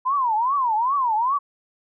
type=tone with vibrato; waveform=sine; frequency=987.8 Hz; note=B5; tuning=in tune; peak=-18 dBFS; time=0.05-1.39 s; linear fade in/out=20 ms; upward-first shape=triangle; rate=2.5 Hz; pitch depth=290 cents each way; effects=none